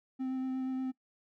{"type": "tone with vibrato", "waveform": "triangle", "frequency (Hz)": 260.5, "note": "C4", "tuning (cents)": -7, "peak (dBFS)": -30, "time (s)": [0.19, 0.92], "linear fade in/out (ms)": 20, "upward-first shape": "sine", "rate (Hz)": 8.4, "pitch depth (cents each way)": 11, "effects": ["noise-tail reverb RT60 0.1 s tail -20 dB re dry"]}